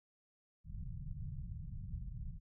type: low-pass noise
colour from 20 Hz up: pink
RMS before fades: -44 dBFS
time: 0.64-2.4 s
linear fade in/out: 50 ms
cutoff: 170 Hz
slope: 48 dB/octave
effects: none

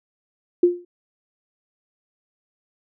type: tone with exponential decay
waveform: sine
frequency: 352.1 Hz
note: F4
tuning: 14 cents sharp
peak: -8 dBFS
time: 0.63-0.85 s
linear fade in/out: 5 ms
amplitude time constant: 47 ms
effects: none

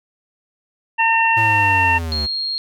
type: harmonic tone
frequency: 908 Hz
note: A#5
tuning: 46 cents flat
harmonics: 1 / 2 / 3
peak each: -16 / -19 / -17 dBFS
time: 0.98-1.99 s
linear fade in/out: 20 ms
type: linear sweep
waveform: square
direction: down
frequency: 113.3 to 72.1 Hz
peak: -23 dBFS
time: 1.36-2.27 s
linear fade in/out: 20 ms
type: tone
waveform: sine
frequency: 4249 Hz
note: C8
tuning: 26 cents sharp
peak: -20 dBFS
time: 2.12-2.58 s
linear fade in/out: 0 ms
effects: none

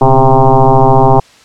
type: tone with frequency modulation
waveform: sine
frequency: 400 Hz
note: G4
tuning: 35 cents sharp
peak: -3 dBFS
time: 0.01-1.2 s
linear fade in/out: 5 ms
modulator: 131 Hz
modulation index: 4.3
effects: white hiss -42 dBFS RMS until 1.44 s + low-pass 6000 Hz 12 dB/octave

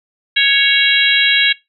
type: harmonic tone with a mistuned harmonic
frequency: 555 Hz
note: C#5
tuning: 2 cents sharp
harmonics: 3 / 4 / 5 / 6 / 7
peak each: -16 / -16 / -16 / -16 / -16 dBFS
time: 0.36-1.53 s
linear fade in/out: 10 ms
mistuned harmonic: 6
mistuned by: -26 cents
effects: noise-tail reverb RT60 0.2 s tail -21 dB re dry

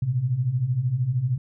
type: beating tone pair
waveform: sine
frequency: 116.54 / 129.54 Hz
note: A#2 / C3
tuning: 0 / -17 cents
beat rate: 13 Hz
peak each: -27 / -22 dBFS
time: 0.02-1.38 s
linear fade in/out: 5 ms
effects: none

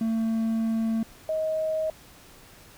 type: tone pair in turn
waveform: triangle / sine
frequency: 224.5 / 630.4 Hz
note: A3 / D#5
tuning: +35 / +23 cents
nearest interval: octave + tritone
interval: 1788 cents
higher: second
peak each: -21 / -24 dBFS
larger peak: first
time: 0.01-1.03 / 1.29-1.9 s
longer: first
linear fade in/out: 2 ms
effects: pink hiss -51 dBFS RMS until 2.77 s

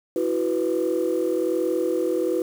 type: chord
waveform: sine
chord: E suspended second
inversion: none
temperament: just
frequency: 329.6 / 370.8 / 494.4 Hz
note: E4 / F#4 / B4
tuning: 0 / +4 / +2 cents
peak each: -24 dBFS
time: 0.16-2.42 s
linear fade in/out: 2 ms
effects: tanh soft clip ceiling -14 dBFS + 7-bit

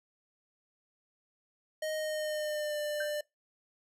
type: tone with pitch glide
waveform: square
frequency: 622.3 to 595.6 Hz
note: D#5 to D5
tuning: 0 to +24 cents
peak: -33 dBFS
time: 1.82-3.21 s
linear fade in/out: 5 ms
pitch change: -76 cents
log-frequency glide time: 1.94-2.79 s
type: tone with exponential decay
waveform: sine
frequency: 1568 Hz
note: G6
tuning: in tune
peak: -31 dBFS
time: 3-3.16 s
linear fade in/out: 5 ms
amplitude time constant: 34 ms
effects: noise-tail reverb RT60 0.2 s tail -24 dB re dry + resampled to 32000 Hz

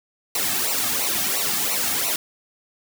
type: noise with flanger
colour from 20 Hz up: white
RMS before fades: -23 dBFS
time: 0.35-2.16 s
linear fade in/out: 2 ms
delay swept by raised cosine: 0.59 to 2.09 ms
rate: 2.9 Hz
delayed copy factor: -0.85
effects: none

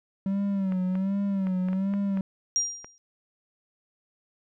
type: tone with vibrato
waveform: triangle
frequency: 191.7 Hz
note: G3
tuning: 38 cents flat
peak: -22 dBFS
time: 0.26-2.21 s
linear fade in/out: 2 ms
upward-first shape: sine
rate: 1.3 Hz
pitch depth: 78 cents each way
type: clicks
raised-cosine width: 0.5 ms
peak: -26 dBFS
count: 8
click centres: 0.722 / 0.954 / 1.47 / 1.686 / 1.731 / 1.938 / 2.173 / 2.845 s
type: tone with exponential decay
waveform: sine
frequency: 5700 Hz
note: F8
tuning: 34 cents sharp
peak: -19 dBFS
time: 2.56-2.98 s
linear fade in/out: 0 ms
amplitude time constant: 90 ms
effects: none

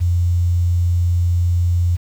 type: tone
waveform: sine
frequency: 87.31 Hz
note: F2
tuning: in tune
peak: -13 dBFS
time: 0-1.97 s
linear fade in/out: 20 ms
effects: 7-bit

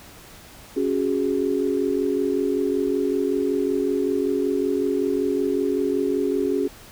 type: chord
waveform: sine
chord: C# suspended fourth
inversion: none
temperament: equal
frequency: 277.2 / 370 / 415.3 Hz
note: C#4 / F#4 / G#4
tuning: 0 / 0 / 0 cents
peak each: -24 dBFS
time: 0.76-6.68 s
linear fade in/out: 10 ms
effects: pink hiss -45 dBFS RMS until 6.91 s

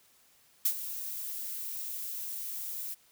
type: noise with ADSR envelope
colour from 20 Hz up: violet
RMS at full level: -25 dBFS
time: 0.65-2.95 s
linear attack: 5 ms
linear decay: 75 ms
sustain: -13 dB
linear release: 21 ms
effects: white hiss -64 dBFS RMS until 3.11 s

